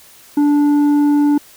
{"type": "tone with tanh clipping", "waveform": "sine", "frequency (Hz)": 291.6, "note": "D4", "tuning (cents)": -12, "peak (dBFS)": -11, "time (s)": [0.37, 1.38], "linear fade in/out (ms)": 5, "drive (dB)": 6, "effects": ["white hiss -44 dBFS RMS until 1.56 s"]}